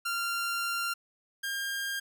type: tone pair in turn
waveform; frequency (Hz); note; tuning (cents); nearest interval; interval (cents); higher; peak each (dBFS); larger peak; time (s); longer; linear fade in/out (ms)
sawtooth; 1385 / 1608.2; F6 / G6; -15 / +44; minor third; 259; second; -26 / -28; first; 0.05-0.94 / 1.43-2; first; 10
effects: none